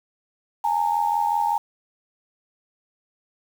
sine tone pair together, 830.6 / 915.9 Hz, G#5 / A#5, 0 / -31 cents, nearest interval major second, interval 169 cents, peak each -22 dBFS, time 0.64-1.58 s, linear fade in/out 5 ms, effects 7-bit

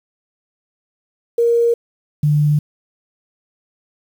sine tone pair in turn, 469 / 148.67 Hz, A#4 / D3, +11 / +22 cents, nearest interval octave + minor sixth, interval 1989 cents, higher first, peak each -11 dBFS, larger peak neither, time 1.38-1.74 / 2.23-2.59 s, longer neither, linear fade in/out 5 ms, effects 7-bit

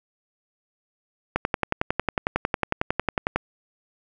click train, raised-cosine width 0.5 ms, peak -6 dBFS, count 23, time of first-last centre 1.36-3.36 s, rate 11 Hz, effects none

